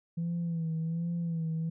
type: tone with vibrato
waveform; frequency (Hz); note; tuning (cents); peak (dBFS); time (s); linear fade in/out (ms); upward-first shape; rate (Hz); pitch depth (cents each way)
sine; 166; E3; +12; -28; 0.17-1.7; 10; sine; 1.3; 55
effects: tanh soft clip ceiling -27 dBFS